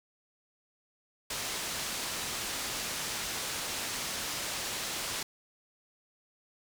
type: low-pass noise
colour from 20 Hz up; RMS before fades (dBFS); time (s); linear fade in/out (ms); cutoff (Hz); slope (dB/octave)
white; -36; 1.3-5.23; 5; 7600; 12
effects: none